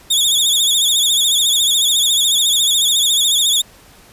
sawtooth tone with vibrato, 3520 Hz, A7, in tune, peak -9 dBFS, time 0.1-3.62 s, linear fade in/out 10 ms, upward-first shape sine, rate 14 Hz, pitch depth 99 cents each way, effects pink hiss -45 dBFS RMS until 4.12 s + resampled to 32000 Hz

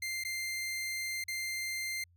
sawtooth tone with dropouts, 2093 Hz, C7, in tune, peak -31 dBFS, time 0.02-2.04 s, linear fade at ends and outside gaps 5 ms, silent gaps 0.238-0.248 / 1.24-1.281 s, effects added 87 Hz sine -62 dBFS peak until 2.16 s

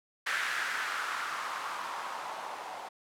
violet noise with low-pass filter sweep, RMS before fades -36 dBFS, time 0.26-2.89 s, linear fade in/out 10 ms, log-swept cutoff 1700 to 770 Hz, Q 3, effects none

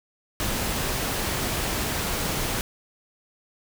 pink noise, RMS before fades -27 dBFS, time 0.4-2.61 s, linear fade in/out 0 ms, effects none

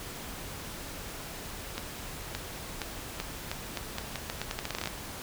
accelerating click train, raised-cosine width 0.2 ms, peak -15 dBFS, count 20, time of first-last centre 1.78-4.874 s, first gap 570 ms, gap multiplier 0.82, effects pink hiss -41 dBFS RMS until 5.22 s

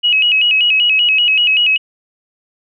sine tone with vibrato, 2729 Hz, F7, 41 cents flat, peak -9 dBFS, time 0.03-1.78 s, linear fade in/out 20 ms, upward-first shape square, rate 5.2 Hz, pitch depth 110 cents each way, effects none

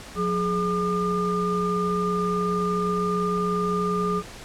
sine tone cluster, 180.1 / 419.3 / 1207 Hz, F#3 / G#4 / D6, -46 / +17 / +47 cents, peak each -26 dBFS, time 0.15-4.23 s, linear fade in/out 50 ms, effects pink hiss -41 dBFS RMS until 4.44 s + low-pass 9000 Hz 12 dB/octave

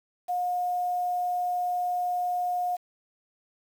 sine tone with quantisation, 717 Hz, F5, 45 cents sharp, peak -25 dBFS, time 0.28-2.77 s, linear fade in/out 20 ms, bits 8, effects none

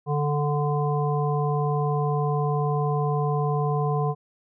harmonic tone, 146.83 Hz, D3, in tune, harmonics 1 / 3 / 5 / 7, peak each -23 / -28 / -30 / -31 dBFS, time 0.06-4.15 s, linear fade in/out 50 ms, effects none

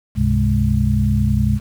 sine tone cluster, 67.5 / 99.3 / 129.5 / 208.2 Hz, C#2 / G2 / C3 / G#3, -45 / +23 / -17 / +5 cents, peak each -19 dBFS, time 0.15-1.6 s, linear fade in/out 50 ms, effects 7-bit

